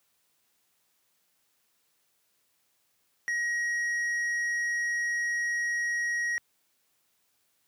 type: tone with tanh clipping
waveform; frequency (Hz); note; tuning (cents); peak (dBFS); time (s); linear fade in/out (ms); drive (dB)
triangle; 1895; A#6; +28; -28; 3.28-6.38; 0; 10
effects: white hiss -72 dBFS RMS until 7.67 s + high-pass 80 Hz 12 dB/octave